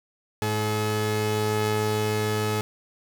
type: tone pair together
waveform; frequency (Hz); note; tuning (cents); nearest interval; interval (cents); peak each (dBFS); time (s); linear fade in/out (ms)
sawtooth; 106.8 / 427.6; G#2 / A4; +49 / -49; 2 octaves; 2402; -22; 0.42-2.61; 0
effects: none